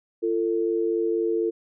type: tone pair together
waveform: sine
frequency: 342.6 / 446.7 Hz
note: F4 / A4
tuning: -33 / +26 cents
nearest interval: perfect fourth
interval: 459 cents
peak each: -24 dBFS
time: 0.22-1.51 s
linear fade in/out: 20 ms
effects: none